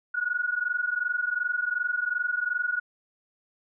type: tone pair together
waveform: sine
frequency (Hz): 1446.3 / 1469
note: F#6 / F#6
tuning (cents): -40 / -13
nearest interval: unison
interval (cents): 27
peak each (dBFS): -28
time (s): 0.14-2.8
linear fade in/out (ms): 10
effects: none